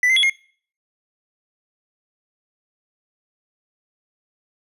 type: tone with pitch steps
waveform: triangle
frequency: 1986 / 2077 / 3365 / 2140 Hz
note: B6 / C7 / G#7 / C7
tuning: +9 / -13 / +22 / +38 cents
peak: -12 dBFS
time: 0.03-0.298 s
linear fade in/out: 2 ms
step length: 67 ms
effects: noise-tail reverb RT60 0.5 s tail -23 dB re dry + resampled to 32000 Hz